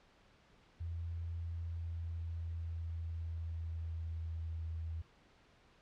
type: tone with pitch glide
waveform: sine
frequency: 84 to 81.37 Hz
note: E2 to E2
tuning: +33 to -22 cents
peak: -38 dBFS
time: 0.8-5.02 s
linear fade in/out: 10 ms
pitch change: -55 cents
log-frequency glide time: 1.44-4.67 s
effects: pink hiss -66 dBFS RMS until 5.81 s + low-pass 4000 Hz 12 dB/octave